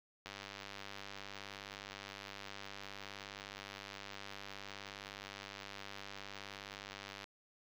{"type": "click train", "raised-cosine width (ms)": 0.2, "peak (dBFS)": -28, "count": 695, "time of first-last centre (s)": [0.26, 7.242], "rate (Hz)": 99.4, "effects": ["low-pass 5000 Hz 12 dB/octave", "9-bit"]}